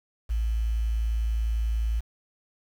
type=tone with quantisation; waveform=sine; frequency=55.6 Hz; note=A1; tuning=19 cents sharp; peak=-23 dBFS; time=0.29-2.01 s; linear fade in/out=20 ms; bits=8; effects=none